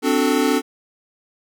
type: chord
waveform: square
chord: D dominant seventh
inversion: third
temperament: equal with one note detuned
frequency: 259.4 / 293.7 / 370 / 440 Hz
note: C4 / D4 / F#4 / A4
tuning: -15 / 0 / 0 / 0 cents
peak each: -21 / -21 / -26 / -22 dBFS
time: 0.02-0.62 s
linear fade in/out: 50 ms
effects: none